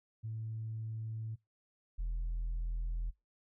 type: tone pair in turn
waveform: sine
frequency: 110.9 / 41.54 Hz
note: A2 / E1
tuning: +14 / +14 cents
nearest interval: octave + perfect fourth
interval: 1700 cents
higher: first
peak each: -37 / -31 dBFS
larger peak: second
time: 0.23-1.36 / 1.98-3.11 s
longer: neither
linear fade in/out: 20 ms
effects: noise-tail reverb RT60 0.2 s tail -23 dB re dry + tanh soft clip ceiling -32 dBFS